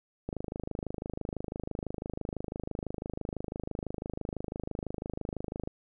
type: click train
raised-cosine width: 2 ms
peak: -21 dBFS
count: 141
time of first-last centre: 0.29-5.675 s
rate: 26 Hz
effects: none